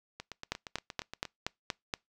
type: two click trains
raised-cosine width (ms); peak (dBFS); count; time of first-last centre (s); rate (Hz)
0.2; -14 / -23; 7 / 10; 0.52-1.938 / 0.2-1.253; 4.23 / 8.55
effects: noise-tail reverb RT60 0.2 s tail -26 dB re dry